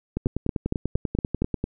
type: two click trains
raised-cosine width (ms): 3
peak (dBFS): -10 / -12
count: 6 / 16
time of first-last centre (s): 0.26-1.42 / 0.17-1.641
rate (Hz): 4.31 / 10.2
effects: none